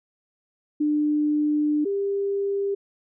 sine tone pair in turn, 298.9 / 398.3 Hz, D4 / G4, +31 / +28 cents, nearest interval perfect fourth, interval 497 cents, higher second, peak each -19 / -22 dBFS, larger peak first, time 0.8-1.85 / 1.85-2.75 s, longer first, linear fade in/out 10 ms, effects none

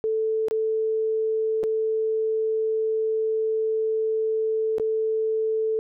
sine tone with dropouts, 440 Hz, A4, in tune, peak -21 dBFS, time 0.04-5.79 s, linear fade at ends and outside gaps 0 ms, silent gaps 0.484-0.51 / 1.632-1.638 / 4.783-4.798 s, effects none

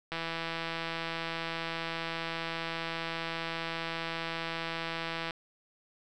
click train, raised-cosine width 0.3 ms, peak -19 dBFS, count 857, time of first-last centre 0.12-5.308 s, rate 165 Hz, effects none

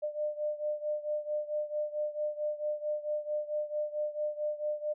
sine beating tone pair, 599 / 603.5 Hz, D5 / D5, +34 / +47 cents, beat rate 4.5 Hz, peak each -33 / -36 dBFS, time 0.02-4.94 s, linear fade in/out 20 ms, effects none

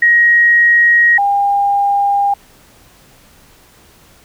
sine tone pair in turn, 1888 / 804.2 Hz, A#6 / G5, +22 / +44 cents, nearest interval octave + minor third, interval 1478 cents, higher first, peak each -6 / -10 dBFS, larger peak first, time 0.02-1.18 / 1.18-2.34 s, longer neither, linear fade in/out 5 ms, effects pink hiss -46 dBFS RMS until 4.24 s

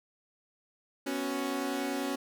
sawtooth chord, B suspended second, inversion none, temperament equal, 246.9 / 277.2 / 370 Hz, B3 / C#4 / F#4, 0 / 0 / 0 cents, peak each -34 / -29 / -34 dBFS, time 1.06-2.16 s, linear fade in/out 10 ms, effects none

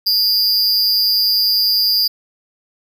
square tone with amplitude modulation, 4800 Hz, D8, 37 cents sharp, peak -9 dBFS, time 0.06-2.08 s, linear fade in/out 10 ms, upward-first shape sine, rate 210 Hz, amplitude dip 90%, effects none

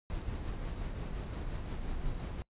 brown noise with tremolo, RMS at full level -36 dBFS, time 0.1-2.42 s, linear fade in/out 0 ms, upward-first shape sine, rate 5.7 Hz, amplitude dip 35%, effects noise-tail reverb RT60 0.1 s tail -24 dB re dry + resampled to 8000 Hz

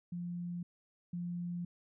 sine tone pair in turn, 174.61 / 174.61 Hz, F3 / F3, 0 / 0 cents, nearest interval unison, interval 0 cents, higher neither, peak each -37 / -36 dBFS, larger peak second, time 0.12-0.63 / 1.13-1.65 s, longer second, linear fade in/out 5 ms, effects none

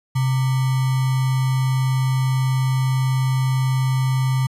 sine tone with sample-and-hold, 130.81 Hz, C3, in tune, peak -16 dBFS, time 0.15-4.47 s, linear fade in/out 10 ms, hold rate 1050 Hz, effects resampled to 32000 Hz

